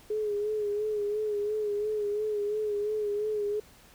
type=tone with vibrato; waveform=sine; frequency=419.7 Hz; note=G#4; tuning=18 cents sharp; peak=-27 dBFS; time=0.1-3.6 s; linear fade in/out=5 ms; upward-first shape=sine; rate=2.9 Hz; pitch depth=46 cents each way; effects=pink hiss -56 dBFS RMS until 3.94 s